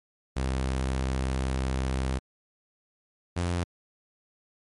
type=tone pair in turn; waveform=sawtooth; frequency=65.41 / 87.36 Hz; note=C2 / F2; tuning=0 / +1 cents; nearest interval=perfect fourth; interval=501 cents; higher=second; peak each=-22 dBFS; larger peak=neither; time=0.36-2.19 / 3.36-3.64 s; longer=first; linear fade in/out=10 ms; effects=MP3 48 kbps